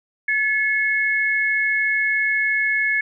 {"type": "tone pair together", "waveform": "sine", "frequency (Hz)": [1716.7, 2183], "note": ["A6", "C#7"], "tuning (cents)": [-43, -27], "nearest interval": "major third", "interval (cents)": 416, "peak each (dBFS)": -20, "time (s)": [0.28, 3.01], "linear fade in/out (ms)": 5, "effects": []}